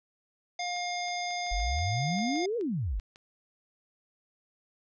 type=harmonic tone; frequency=710 Hz; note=F5; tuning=28 cents sharp; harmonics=1 / 3 / 5 / 7 / 9; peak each=-33 / -37 / -41 / -40 / -43 dBFS; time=0.59-2.46 s; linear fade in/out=5 ms
type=clicks; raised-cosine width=0.2 ms; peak=-35 dBFS; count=11; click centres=0.764 / 1.083 / 1.308 / 1.466 / 1.601 / 1.788 / 2.187 / 2.358 / 2.611 / 2.998 / 3.159 s
type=exponential two-way sweep; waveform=sine; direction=up then down; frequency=41.49 to 493.9 to 41.49 Hz; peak=-28 dBFS; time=1.51-3 s; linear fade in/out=10 ms; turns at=2.57 s
effects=none